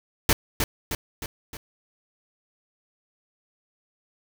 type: noise with echo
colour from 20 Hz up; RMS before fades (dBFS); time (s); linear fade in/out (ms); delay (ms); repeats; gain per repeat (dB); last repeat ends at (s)
pink; -18; 0.29-0.33; 2; 310; 4; -5; 1.57
effects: none